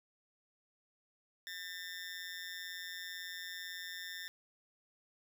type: tone with amplitude modulation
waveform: 20% pulse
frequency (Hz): 1800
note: A6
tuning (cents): +39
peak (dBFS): -34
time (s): 1.47-4.28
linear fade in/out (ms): 0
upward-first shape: sine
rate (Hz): 178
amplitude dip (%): 85
effects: none